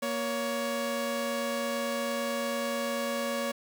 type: tone pair together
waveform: sawtooth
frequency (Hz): 235.5 / 560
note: A#3 / C#5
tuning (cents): +18 / +18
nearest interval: octave + minor third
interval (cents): 1500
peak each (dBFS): -30 / -27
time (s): 0.02-3.52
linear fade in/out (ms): 10
effects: 9-bit